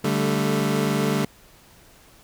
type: chord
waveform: 25% pulse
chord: D suspended fourth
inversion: none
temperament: equal with one note detuned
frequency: 145.4 / 196 / 220 Hz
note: D3 / G3 / A3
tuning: -17 / 0 / 0 cents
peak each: -21 dBFS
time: 0.04-1.25 s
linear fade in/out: 5 ms
effects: pink hiss -52 dBFS RMS until 2.23 s